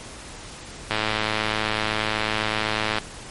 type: click train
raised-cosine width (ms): 0.3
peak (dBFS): -6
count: 225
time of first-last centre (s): 0.91-2.984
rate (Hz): 108
effects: pink hiss -39 dBFS RMS until 3.3 s + MP3 48 kbps

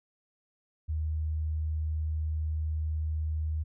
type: tone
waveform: sine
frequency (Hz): 77.9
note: D#2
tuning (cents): +3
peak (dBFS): -28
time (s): 0.88-3.64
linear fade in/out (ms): 20
effects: none

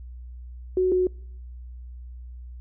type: tone pair in turn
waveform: sine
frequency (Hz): 369.9 / 367.1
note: F#4 / F#4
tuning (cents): 0 / -14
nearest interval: unison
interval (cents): 14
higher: first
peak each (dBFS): -18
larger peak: neither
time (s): 0.77-0.92 / 0.92-1.07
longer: neither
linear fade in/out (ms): 2
effects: noise-tail reverb RT60 0.7 s tail -26 dB re dry + added 61 Hz sine -37 dBFS peak until 2.6 s

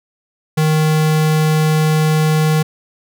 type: tone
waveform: square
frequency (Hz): 155.56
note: D#3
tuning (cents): 0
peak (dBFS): -12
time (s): 0.57-2.63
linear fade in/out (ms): 10
effects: none

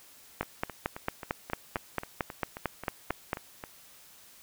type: two click trains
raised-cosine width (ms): 0.5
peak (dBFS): -23 / -13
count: 13 / 14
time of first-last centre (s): 0.43-3.639 / 0.41-3.331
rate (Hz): 3.74 / 4.45
effects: white hiss -55 dBFS RMS until 4.42 s

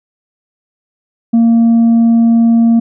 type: tone with tanh clipping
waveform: sine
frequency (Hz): 230.7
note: A#3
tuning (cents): -18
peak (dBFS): -6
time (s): 1.33-2.8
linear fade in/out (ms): 10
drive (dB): 2
effects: none

